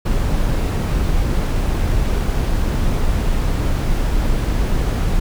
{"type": "noise", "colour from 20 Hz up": "brown", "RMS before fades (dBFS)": -17, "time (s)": [0.05, 5.2], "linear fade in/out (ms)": 10, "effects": []}